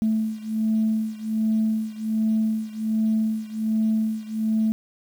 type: beating tone pair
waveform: sine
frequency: 218.8 / 220.1 Hz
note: A3 / A3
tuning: -9 / +1 cents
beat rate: 1.3 Hz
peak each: -22 / -24 dBFS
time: 0.02-4.72 s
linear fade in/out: 0 ms
effects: tanh soft clip ceiling -14 dBFS + 8-bit